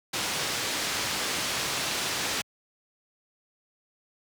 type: low-pass noise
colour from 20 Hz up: white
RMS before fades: -30 dBFS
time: 0.13-2.42 s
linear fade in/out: 10 ms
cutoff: 5700 Hz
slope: 12 dB/octave
effects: high-pass 80 Hz 12 dB/octave